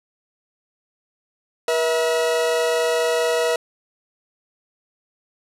40% pulse tone pair together, 480.6 / 649 Hz, B4 / E5, -47 / -27 cents, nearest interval perfect fourth, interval 520 cents, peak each -19 / -21 dBFS, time 1.68-3.56 s, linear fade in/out 2 ms, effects low-pass 11000 Hz 12 dB/octave

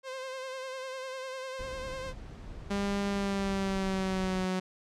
sawtooth tone with vibrato, 523.3 Hz, C5, in tune, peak -33 dBFS, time 0.03-2.14 s, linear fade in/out 50 ms, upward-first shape sine, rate 10 Hz, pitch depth 36 cents each way
brown noise, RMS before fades -43 dBFS, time 1.59-4.45 s, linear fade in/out 5 ms
sawtooth tone with pitch glide, 200.2 to 185.72 Hz, G3 to F#3, +37 to +7 cents, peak -25 dBFS, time 2.7-4.6 s, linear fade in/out 10 ms, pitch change -130 cents, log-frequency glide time 3.09-4.43 s
effects low-pass 7000 Hz 12 dB/octave

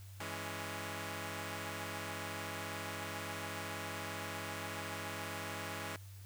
5% pulse chord, C# minor, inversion first, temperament equal with one note detuned, 164.81 / 207.7 / 279.4 Hz, E3 / G#3 / C#4, 0 / 0 / +14 cents, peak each -34 dBFS, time 0.2-5.96 s, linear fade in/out 2 ms, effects added 97 Hz sine -49 dBFS peak until 6.25 s + white hiss -61 dBFS RMS until 6.25 s

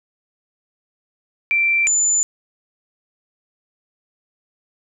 sine tone pair in turn, 2349 / 7039 Hz, D7 / A8, 0 / 0 cents, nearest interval octave + perfect fifth, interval 1900 cents, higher second, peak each -14 dBFS, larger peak neither, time 1.51-1.87 / 1.87-2.23 s, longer neither, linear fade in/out 0 ms, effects none

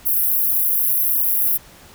pink high-pass noise, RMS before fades -18 dBFS, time 0.05-1.58 s, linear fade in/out 20 ms, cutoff 11000 Hz, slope 96 dB/octave, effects pink hiss -45 dBFS RMS until 1.94 s

